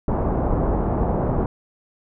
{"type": "low-pass noise", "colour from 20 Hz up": "pink", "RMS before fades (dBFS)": -21, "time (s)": [0.08, 1.46], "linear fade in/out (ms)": 2, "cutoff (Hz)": 940, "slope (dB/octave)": 24, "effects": []}